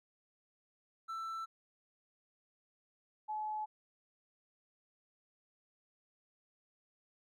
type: tone pair in turn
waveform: triangle / sine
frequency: 1331 / 855.9 Hz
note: E6 / A5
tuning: +16 / -48 cents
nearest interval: minor sixth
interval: 764 cents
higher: first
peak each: -37 / -36 dBFS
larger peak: second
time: 1.08-1.46 / 3.28-3.66 s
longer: neither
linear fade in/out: 20 ms
effects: none